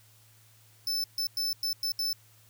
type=tone bursts at uneven times; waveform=45% pulse; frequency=5274 Hz; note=E8; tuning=in tune; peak=-28 dBFS; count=6; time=0.87-1.04 / 1.18-1.27 / 1.37-1.53 / 1.63-1.73 / 1.83-1.92 / 1.99-2.13 s; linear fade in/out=2 ms; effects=added 110 Hz sine -60 dBFS peak until 2.49 s + white hiss -61 dBFS RMS until 2.49 s